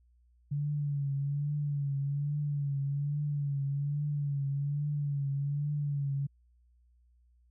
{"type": "tone with vibrato", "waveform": "sine", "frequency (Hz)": 143, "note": "D3", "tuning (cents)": -46, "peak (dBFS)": -29, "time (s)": [0.51, 6.27], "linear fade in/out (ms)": 10, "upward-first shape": "triangle", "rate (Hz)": 1.2, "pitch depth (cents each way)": 61, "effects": ["added 60 Hz sine -62 dBFS peak until 7.5 s"]}